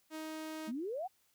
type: tone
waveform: sawtooth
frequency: 314 Hz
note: D#4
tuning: 16 cents sharp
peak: -37 dBFS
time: 0.1-0.72 s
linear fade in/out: 50 ms
type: exponential sweep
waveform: sine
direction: up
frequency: 207.7 to 798 Hz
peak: -36 dBFS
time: 0.67-1.08 s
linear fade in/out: 20 ms
effects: white hiss -73 dBFS RMS until 1.34 s